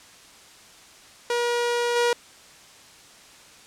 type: tone with level steps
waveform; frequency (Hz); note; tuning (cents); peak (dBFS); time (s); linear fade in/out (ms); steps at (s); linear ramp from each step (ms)
sawtooth; 478.6; A#4; +46; -18 / -15; 1.3-2.13; 2; 1.95; 20
effects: white hiss -49 dBFS RMS until 3.66 s + low-pass 8000 Hz 12 dB/octave